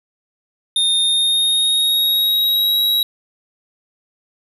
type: tone with pitch glide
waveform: square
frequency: 3660 to 3858 Hz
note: A#7 to B7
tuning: -32 to -41 cents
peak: -14 dBFS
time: 0.76-3.03 s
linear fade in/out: 2 ms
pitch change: +91 cents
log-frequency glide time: 1.02-2.8 s
effects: 8-bit